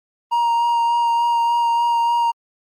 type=tone with vibrato; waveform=triangle; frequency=939 Hz; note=A#5; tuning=12 cents sharp; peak=-13 dBFS; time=0.31-2.32 s; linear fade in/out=20 ms; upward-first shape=sine; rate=3.4 Hz; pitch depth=13 cents each way; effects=Opus 32 kbps